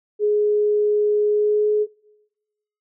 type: tone with pitch glide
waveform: sine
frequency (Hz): 418.4 to 422.3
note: G#4 to G#4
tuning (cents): +13 to +29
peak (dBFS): -15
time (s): 0.19-1.87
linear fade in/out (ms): 50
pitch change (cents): +16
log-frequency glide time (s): 1.3-1.71
effects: noise-tail reverb RT60 1.0 s tail -23 dB re dry